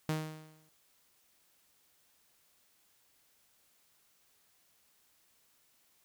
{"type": "tone with exponential decay", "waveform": "sawtooth", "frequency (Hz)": 156.1, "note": "D#3", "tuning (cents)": 6, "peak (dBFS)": -25, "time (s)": [0.09, 0.69], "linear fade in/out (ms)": 0, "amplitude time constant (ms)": 130, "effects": ["white hiss -70 dBFS RMS until 6.04 s"]}